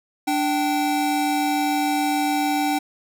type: tone pair together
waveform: square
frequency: 293.7 / 774.2 Hz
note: D4 / G5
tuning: 0 / -22 cents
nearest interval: octave + perfect fourth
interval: 1678 cents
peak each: -23 dBFS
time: 0.27-2.79 s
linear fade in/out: 10 ms
effects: none